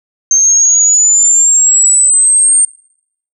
sine exponential sweep, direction up, 6310 to 8720 Hz, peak -5 dBFS, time 0.31-2.65 s, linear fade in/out 2 ms, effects noise-tail reverb RT60 0.7 s tail -25 dB re dry

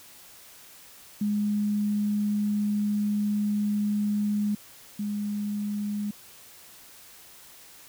sine tone pair in turn, 207.5 / 206.6 Hz, G#3 / G#3, -1 / -9 cents, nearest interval unison, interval 8 cents, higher first, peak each -23 / -27 dBFS, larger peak first, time 1.21-4.55 / 4.99-6.11 s, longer first, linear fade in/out 5 ms, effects white hiss -50 dBFS RMS until 7.88 s

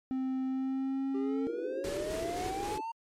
triangle tone with pitch glide, 261.6 to 270.5 Hz, C4 to C#4, 0 to -42 cents, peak -28 dBFS, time 0.11-1.47 s, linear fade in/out 0 ms, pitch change +58 cents, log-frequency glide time 0.45-1.1 s
triangle exponential sweep, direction up, 391.1 to 928 Hz, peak -33 dBFS, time 1.14-2.92 s, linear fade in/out 10 ms
white band-pass noise, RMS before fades -39 dBFS, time 1.47-2.81 s, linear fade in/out 5 ms, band 320 to 430 Hz, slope 48 dB/octave
pink noise with tremolo, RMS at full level -41 dBFS, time 1.84-2.78 s, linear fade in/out 2 ms, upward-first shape square, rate 3.8 Hz, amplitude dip 30%
effects low-pass 10000 Hz 12 dB/octave + MP3 64 kbps

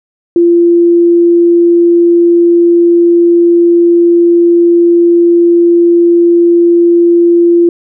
sine tone, 343.4 Hz, F4, 29 cents flat, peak -3 dBFS, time 0.36-7.69 s, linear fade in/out 2 ms, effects none

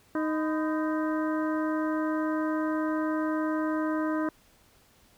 harmonic tone with a mistuned harmonic, 311.1 Hz, D#4, in tune, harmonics 1 / 2 / 3 / 4 / 5 / 6, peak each -27 / -34 / -37 / -38 / -39 / -46 dBFS, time 0.15-4.29 s, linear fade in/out 2 ms, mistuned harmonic 3, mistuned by +130 cents, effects pink hiss -61 dBFS RMS until 5.17 s

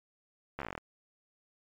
slowing click train, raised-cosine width 0.5 ms, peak -22 dBFS, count 11, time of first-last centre 0.59-0.778 s, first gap 13 ms, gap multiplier 1.08, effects MP3 64 kbps

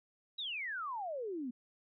sine exponential sweep, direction down, 3951 to 233.1 Hz, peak -37 dBFS, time 0.38-1.51 s, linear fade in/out 10 ms, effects none

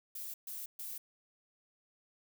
violet noise bursts, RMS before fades -43 dBFS, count 3, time 0.15-0.98 s, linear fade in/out 5 ms, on 190 ms, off 130 ms, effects none

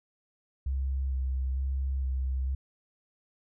sine tone with vibrato, 66.1 Hz, C2, 18 cents sharp, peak -27 dBFS, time 0.66-2.55 s, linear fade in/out 5 ms, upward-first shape square, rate 1.1 Hz, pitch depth 20 cents each way, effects none

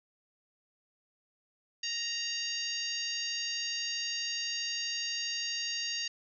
harmonic tone, 932.3 Hz, A#5, in tune, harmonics 2 / 3 / 4 / 5 / 6 / 7, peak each -42 / -38 / -44 / -36 / -43 / -42 dBFS, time 1.83-6.08 s, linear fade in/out 5 ms, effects none

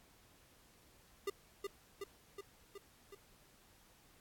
square tone with echo, 399.9 Hz, G4, 35 cents sharp, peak -36 dBFS, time 1.27-1.3 s, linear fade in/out 5 ms, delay 370 ms, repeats 5, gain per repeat -3 dB, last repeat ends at 3.15 s, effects pink hiss -66 dBFS RMS until 4.2 s + AAC 64 kbps

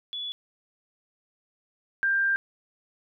sine tone pair in turn, 3422 / 1588.1 Hz, A7 / G6, -49 / +22 cents, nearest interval octave + minor second, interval 1329 cents, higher first, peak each -31 / -21 dBFS, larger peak second, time 0.13-0.32 / 2.03-2.36 s, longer second, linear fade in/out 0 ms, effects none

